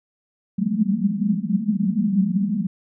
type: band-pass noise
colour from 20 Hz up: pink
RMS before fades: -21 dBFS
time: 0.58-2.67 s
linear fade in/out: 5 ms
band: 180 to 220 Hz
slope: 96 dB/octave
effects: none